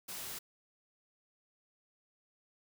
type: noise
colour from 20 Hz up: white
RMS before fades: -43 dBFS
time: 0.08-0.39 s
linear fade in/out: 10 ms
effects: none